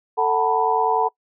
sine tone cluster, 444 / 743 / 892 / 982 Hz, A4 / F#5 / A5 / B5, +16 / +7 / +23 / -10 cents, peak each -22 dBFS, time 0.17-1.09 s, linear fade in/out 20 ms, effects noise-tail reverb RT60 0.1 s tail -23 dB re dry

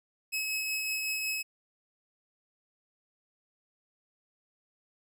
sawtooth tone with tremolo, 2569 Hz, E7, 45 cents flat, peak -26 dBFS, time 0.32-1.43 s, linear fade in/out 20 ms, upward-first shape triangle, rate 5.4 Hz, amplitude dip 30%, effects none

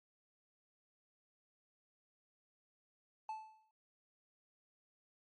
triangle tone with exponential decay, 873 Hz, A5, 14 cents flat, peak -36 dBFS, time 3.29-3.71 s, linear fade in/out 2 ms, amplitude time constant 90 ms, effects MP3 48 kbps

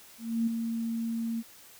sine tone with ADSR envelope, 228.9 Hz, A#3, 31 cents flat, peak -23 dBFS, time 0.18-1.43 s, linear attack 290 ms, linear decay 9 ms, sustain -6 dB, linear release 39 ms, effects white hiss -53 dBFS RMS until 1.79 s

